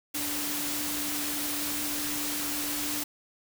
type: tone in noise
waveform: sine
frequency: 293.7 Hz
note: D4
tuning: in tune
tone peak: -37 dBFS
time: 0.14-3.04 s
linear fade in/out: 10 ms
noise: white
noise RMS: -32 dBFS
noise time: 0.14-3.04 s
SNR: -8 dB
effects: none